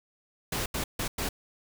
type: noise bursts at uneven times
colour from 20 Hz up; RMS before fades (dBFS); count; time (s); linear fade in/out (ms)
pink; -31; 4; 0.52-0.66 / 0.74-0.84 / 0.99-1.08 / 1.18-1.29; 5
effects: none